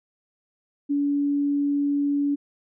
sine tone, 285.6 Hz, D4, 48 cents flat, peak -20 dBFS, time 0.89-2.36 s, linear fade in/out 20 ms, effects none

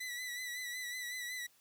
sawtooth tone with vibrato, 1975.5 Hz, B6, in tune, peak -36 dBFS, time 0-1.47 s, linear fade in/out 10 ms, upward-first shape sine, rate 5.4 Hz, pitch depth 42 cents each way, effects white hiss -68 dBFS RMS until 1.6 s

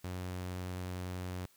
sawtooth tone, 91 Hz, F#2, 28 cents flat, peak -34 dBFS, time 0.04-1.46 s, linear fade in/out 5 ms, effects white hiss -66 dBFS RMS until 1.56 s

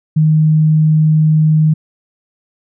sine tone, 155.56 Hz, D#3, in tune, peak -7 dBFS, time 0.16-1.74 s, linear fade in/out 10 ms, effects none

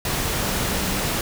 sine tone in noise, 193.4 Hz, G3, 23 cents flat, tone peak -31 dBFS, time 0.38-0.98 s, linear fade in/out 2 ms, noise pink, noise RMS -24 dBFS, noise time 0.05-1.21 s, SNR -10 dB, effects none

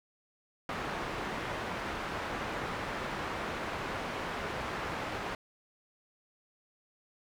white low-pass noise, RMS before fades -37 dBFS, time 0.69-5.35 s, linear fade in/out 2 ms, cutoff 1500 Hz, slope 12 dB/octave, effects none

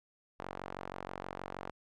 sawtooth tone with band-pass filter, 46.31 Hz, F#1, 2 cents sharp, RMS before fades -44 dBFS, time 0.39-1.71 s, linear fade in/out 10 ms, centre 900 Hz, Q 0.97, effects none

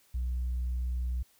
sine tone, 61.74 Hz, B1, in tune, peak -27 dBFS, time 0.14-1.23 s, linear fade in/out 10 ms, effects tanh soft clip ceiling -27 dBFS + white hiss -65 dBFS RMS until 1.39 s

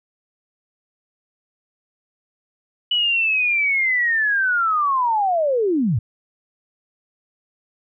sine linear sweep, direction down, 2966 to 93 Hz, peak -16 dBFS, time 2.91-5.99 s, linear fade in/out 5 ms, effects none

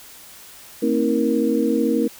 sine tone cluster, 227.6 / 265.9 / 319.1 / 469.7 Hz, A#3 / C4 / D#4 / A#4, -41 / +28 / +44 / +13 cents, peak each -22 dBFS, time 0.82-2.08 s, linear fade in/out 10 ms, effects white hiss -43 dBFS RMS until 2.19 s

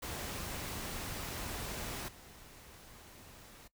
pink noise with level steps, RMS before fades -41 / -55 dBFS, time 0.02-3.68 s, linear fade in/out 10 ms, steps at 2.08 s, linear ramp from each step 5 ms, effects noise-tail reverb RT60 0.1 s tail -18 dB re dry

